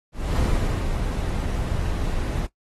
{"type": "noise with ADSR envelope", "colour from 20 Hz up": "brown", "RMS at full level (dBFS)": -20, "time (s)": [0.12, 2.47], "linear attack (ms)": 260, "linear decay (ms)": 460, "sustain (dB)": -5, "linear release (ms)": 18, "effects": ["noise-tail reverb RT60 0.1 s tail -17 dB re dry", "AAC 32 kbps"]}